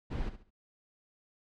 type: noise with echo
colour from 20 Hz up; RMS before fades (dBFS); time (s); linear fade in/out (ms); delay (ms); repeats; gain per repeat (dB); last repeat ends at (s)
brown; -34; 0.1-0.3; 20; 69; 3; -11; 0.507
effects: low-pass 4000 Hz 12 dB/octave